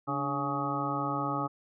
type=harmonic tone with a mistuned harmonic; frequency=139.6 Hz; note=C#3; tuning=13 cents sharp; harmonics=1 / 2 / 3 / 4 / 5 / 6 / 8 / 9; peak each=-37 / -35 / -43 / -40 / -41 / -36 / -37 / -34 dBFS; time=0.07-1.48 s; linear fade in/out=20 ms; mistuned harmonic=2; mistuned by=+66 cents; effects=none